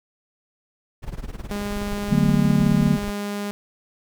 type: noise with tremolo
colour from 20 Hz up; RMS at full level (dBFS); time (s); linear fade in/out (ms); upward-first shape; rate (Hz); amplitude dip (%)
brown; -29; 1.02-3.12; 20; sine; 19; 85
type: tone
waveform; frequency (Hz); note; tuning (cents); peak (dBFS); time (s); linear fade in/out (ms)
sawtooth; 204.2; G#3; -29; -22; 1.51-3.51; 0
type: chord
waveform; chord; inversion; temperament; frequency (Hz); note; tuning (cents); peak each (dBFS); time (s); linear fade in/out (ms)
sine; B minor seventh; first; just; 148.16 / 185.21 / 222.2 / 246.9; D3 / F#3 / A3 / B3; +16 / +2 / +17 / 0; -20 / -20 / -21 / -25; 2.1-2.97; 20
effects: none